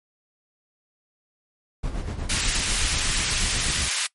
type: noise with tremolo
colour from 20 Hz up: brown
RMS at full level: -26 dBFS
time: 1.83-3.89 s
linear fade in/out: 10 ms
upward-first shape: sine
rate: 8.2 Hz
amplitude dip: 55%
type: high-pass noise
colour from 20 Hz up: pink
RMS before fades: -25 dBFS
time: 2.29-4.07 s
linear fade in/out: 10 ms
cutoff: 1900 Hz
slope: 12 dB/octave
effects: noise-tail reverb RT60 0.1 s tail -21 dB re dry + MP3 48 kbps